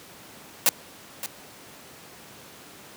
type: noise with echo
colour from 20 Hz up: white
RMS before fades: -18 dBFS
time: 0.66-0.69 s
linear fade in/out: 0 ms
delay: 570 ms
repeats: 1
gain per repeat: -13 dB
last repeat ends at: 1.26 s
effects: pink hiss -46 dBFS RMS until 2.96 s + high-pass 150 Hz 12 dB/octave